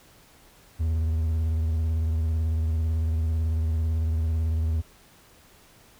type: tone with vibrato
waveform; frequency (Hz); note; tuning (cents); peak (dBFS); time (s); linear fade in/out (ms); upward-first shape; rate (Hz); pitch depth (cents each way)
triangle; 80.2; E2; -47; -20; 0.79-4.82; 20; sine; 18; 54
effects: pink hiss -55 dBFS RMS until 5.99 s